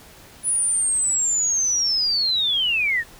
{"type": "linear sweep", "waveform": "sine", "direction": "down", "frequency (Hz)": [9980, 1760], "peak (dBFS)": -18, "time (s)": [0.43, 3.04], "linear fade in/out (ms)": 50, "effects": ["pink hiss -46 dBFS RMS until 3.19 s"]}